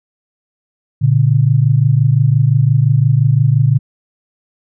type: tone pair together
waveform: sine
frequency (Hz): 117.01 / 142.8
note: A#2 / D3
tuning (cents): +7 / -48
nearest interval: minor third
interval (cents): 345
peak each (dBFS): -11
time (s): 1.01-3.79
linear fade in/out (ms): 20
effects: none